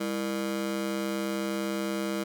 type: ring-modulated tone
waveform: 30% pulse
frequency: 266.7 Hz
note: C4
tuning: 33 cents sharp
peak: -23 dBFS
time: 0-2.24 s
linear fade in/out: 10 ms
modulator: 64.3 Hz
effects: none